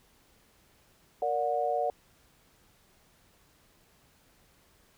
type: chord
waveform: sine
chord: Bb augmented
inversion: none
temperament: just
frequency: 466.2 / 582.7 / 728.4 Hz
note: Bb4 / D5 / F#5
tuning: 0 / -14 / -27 cents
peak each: -33 / -31 / -29 dBFS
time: 1.22-1.9 s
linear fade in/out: 2 ms
effects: pink hiss -64 dBFS RMS until 4.97 s